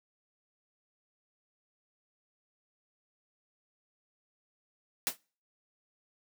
white noise with exponential decay, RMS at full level -26 dBFS, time 5.07-5.17 s, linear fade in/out 0 ms, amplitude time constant 21 ms, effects noise-tail reverb RT60 0.4 s tail -26 dB re dry + high-pass 150 Hz 12 dB/octave

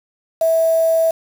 sine tone with quantisation, 653 Hz, E5, 17 cents flat, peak -12 dBFS, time 0.41-1.11 s, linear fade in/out 5 ms, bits 5, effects none

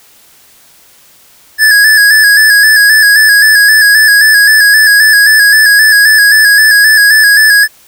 square tone with vibrato, 1700 Hz, G#6, 40 cents sharp, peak -3 dBFS, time 1.58-7.68 s, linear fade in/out 50 ms, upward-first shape square, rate 3.8 Hz, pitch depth 45 cents each way, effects white hiss -42 dBFS RMS until 7.87 s

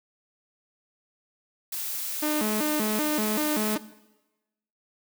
blue noise, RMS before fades -32 dBFS, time 1.72-3.75 s, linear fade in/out 5 ms
sawtooth tone with vibrato, 254.5 Hz, C4, 48 cents flat, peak -21 dBFS, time 2.22-3.78 s, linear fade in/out 10 ms, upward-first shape square, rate 2.6 Hz, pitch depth 300 cents each way
effects noise-tail reverb RT60 1.0 s tail -17 dB re dry

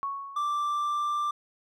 sine tone with exponential decay, 1108.7 Hz, C#6, in tune, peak -27 dBFS, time 0.03-0.95 s, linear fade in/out 0 ms, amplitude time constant 200 ms
triangle tone with pitch glide, 1174.7 to 1181.5 Hz, D6 to D6, 0 to +10 cents, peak -24 dBFS, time 0.36-1.31 s, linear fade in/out 5 ms, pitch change +10 cents, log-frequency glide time 0.62-1.11 s
effects none

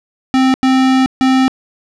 square tone bursts at uneven times, 261.6 Hz, C4, in tune, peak -9 dBFS, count 3, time 0.34-0.54 / 0.63-1.06 / 1.21-1.48 s, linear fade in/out 0 ms, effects low-pass 5000 Hz 12 dB/octave

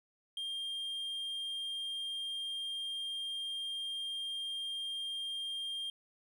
triangle tone, 3203 Hz, G7, 37 cents sharp, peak -35 dBFS, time 0.37-5.9 s, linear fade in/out 2 ms, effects none

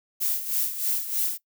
violet noise with tremolo, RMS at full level -24 dBFS, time 0.2-1.38 s, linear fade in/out 20 ms, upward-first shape sine, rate 3.2 Hz, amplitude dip 70%, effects noise-tail reverb RT60 0.1 s tail -19 dB re dry

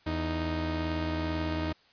sawtooth tone pair together, 82.3 / 311.1 Hz, E2 / D#4, -2 / 0 cents, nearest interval octave + major seventh, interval 2302 cents, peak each -28 dBFS, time 0.06-1.73 s, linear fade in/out 10 ms, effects white hiss -62 dBFS RMS until 1.92 s + resampled to 11025 Hz

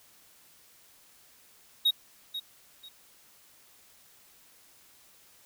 triangle tone with echo, 3775 Hz, A#7, 21 cents sharp, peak -19 dBFS, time 1.85-1.91 s, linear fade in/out 10 ms, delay 490 ms, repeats 2, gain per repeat -12 dB, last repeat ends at 2.89 s, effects white hiss -59 dBFS RMS until 5.45 s

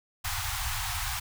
pink band-stop noise, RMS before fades -32 dBFS, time 0.24-1.2 s, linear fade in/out 10 ms, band 120 to 730 Hz, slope 96 dB/octave, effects none

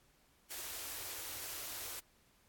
white band-stop noise, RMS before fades -44 dBFS, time 0.5-2 s, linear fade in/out 10 ms, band 130 to 280 Hz, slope 48 dB/octave, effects pink hiss -70 dBFS RMS until 2.48 s + AAC 64 kbps

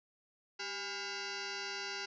sine tone with frequency modulation, 1600 Hz, G6, 35 cents sharp, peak -38 dBFS, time 0.59-2.06 s, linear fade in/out 10 ms, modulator 604 Hz, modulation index 6.5, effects none

